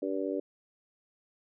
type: harmonic tone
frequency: 96.5 Hz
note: G2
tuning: 27 cents flat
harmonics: 3 / 4 / 5 / 6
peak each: -34 / -35 / -36 / -37 dBFS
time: 0.02-0.4 s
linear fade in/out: 5 ms
effects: none